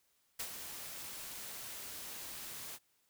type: noise with ADSR envelope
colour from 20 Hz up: white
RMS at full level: -39 dBFS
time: 0.39-2.79 s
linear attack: 9 ms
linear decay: 74 ms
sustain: -7 dB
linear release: 50 ms
effects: white hiss -75 dBFS RMS until 3.09 s